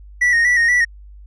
triangle tone with vibrato, 1907 Hz, A#6, 39 cents sharp, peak -10 dBFS, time 0.21-0.85 s, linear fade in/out 10 ms, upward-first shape square, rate 4.2 Hz, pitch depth 45 cents each way, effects added 50 Hz sine -37 dBFS peak until 1.26 s + resampled to 22050 Hz

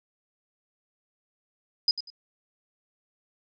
sine tone with echo, 4978 Hz, D#8, in tune, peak -18 dBFS, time 1.88-1.91 s, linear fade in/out 2 ms, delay 96 ms, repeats 2, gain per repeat -12 dB, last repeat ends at 2.102 s, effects none

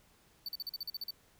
square tone bursts, 4541 Hz, C#8, 41 cents sharp, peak -37 dBFS, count 10, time 0.46-1.107 s, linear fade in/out 2 ms, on 26 ms, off 43 ms, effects pink hiss -66 dBFS RMS until 1.39 s

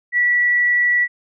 sine tone, 1948 Hz, B6, 24 cents flat, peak -13 dBFS, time 0.12-1.08 s, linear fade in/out 50 ms, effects none

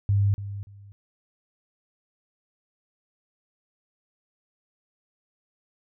sine tone with echo, 100.3 Hz, G2, 40 cents sharp, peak -18 dBFS, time 0.09-0.34 s, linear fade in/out 0 ms, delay 290 ms, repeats 2, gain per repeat -13 dB, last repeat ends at 0.92 s, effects none

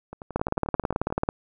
two click trains, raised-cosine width 1 ms, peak -23 / -9 dBFS, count 12 / 18, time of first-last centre 0.13-1.103 / 0.36-1.289 s, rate 11.3 / 18.3 Hz, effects none

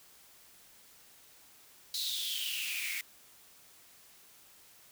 white noise with high-pass filter sweep, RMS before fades -36 dBFS, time 1.94-3.01 s, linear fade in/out 2 ms, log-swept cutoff 4100 to 2100 Hz, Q 9, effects white hiss -59 dBFS RMS until 4.91 s

